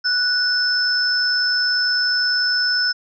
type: tone pair together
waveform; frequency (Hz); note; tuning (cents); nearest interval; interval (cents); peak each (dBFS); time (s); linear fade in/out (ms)
sine; 1477 / 5263; F#6 / E8; -3 / -4; octave + minor seventh; 2199; -20 / -18; 0.04-2.93; 20
effects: none